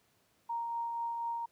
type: tone with tremolo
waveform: sine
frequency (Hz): 932.3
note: A#5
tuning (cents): 0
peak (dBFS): -32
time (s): 0.49-1.46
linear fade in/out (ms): 10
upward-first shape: triangle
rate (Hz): 4.1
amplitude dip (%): 30
effects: pink hiss -71 dBFS RMS until 1.51 s + high-pass 100 Hz 12 dB/octave